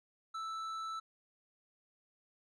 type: tone with tanh clipping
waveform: triangle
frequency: 1318.5 Hz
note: E6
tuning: in tune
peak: -40 dBFS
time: 0.34-1 s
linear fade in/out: 10 ms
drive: 13 dB
effects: none